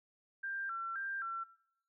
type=tone with vibrato; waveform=sine; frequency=1464 Hz; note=F#6; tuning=19 cents flat; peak=-37 dBFS; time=0.43-1.44 s; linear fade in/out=10 ms; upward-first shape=square; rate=1.9 Hz; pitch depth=140 cents each way; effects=noise-tail reverb RT60 0.7 s tail -19 dB re dry